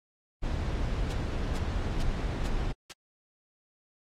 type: noise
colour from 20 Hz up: brown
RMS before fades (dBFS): -30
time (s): 0.42-2.73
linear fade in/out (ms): 20
type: noise bursts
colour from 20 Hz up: white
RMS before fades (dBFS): -39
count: 5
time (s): 1.1-2.925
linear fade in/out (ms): 5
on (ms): 29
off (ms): 420
effects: low-pass 6000 Hz 12 dB/octave + AAC 48 kbps